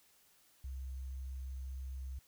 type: tone with sample-and-hold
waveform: sine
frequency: 65.7 Hz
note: C2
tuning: 8 cents sharp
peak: -40 dBFS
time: 0.64-2.19 s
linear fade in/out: 5 ms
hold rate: 6300 Hz
effects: white hiss -68 dBFS RMS until 2.27 s